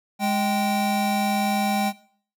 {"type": "tone pair together", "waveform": "square", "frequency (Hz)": [207.4, 780], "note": ["G#3", "G5"], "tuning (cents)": [-2, -9], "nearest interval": "octave + major seventh", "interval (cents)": 2293, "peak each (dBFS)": -24, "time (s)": [0.19, 1.93], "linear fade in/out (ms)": 50, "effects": ["noise-tail reverb RT60 0.5 s tail -18 dB re dry"]}